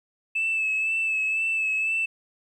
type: tone with vibrato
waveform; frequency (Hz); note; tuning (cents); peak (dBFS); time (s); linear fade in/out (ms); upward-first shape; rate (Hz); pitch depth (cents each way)
sine; 2621; E7; -11; -21; 0.35-2.06; 10; sine; 2; 29
effects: tanh soft clip ceiling -19 dBFS + 10-bit